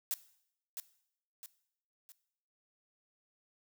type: noise with echo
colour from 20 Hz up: blue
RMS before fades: -34 dBFS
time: 0.11-0.14 s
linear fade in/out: 0 ms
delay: 660 ms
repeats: 3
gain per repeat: -7 dB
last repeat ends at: 2.12 s
effects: noise-tail reverb RT60 0.7 s tail -17 dB re dry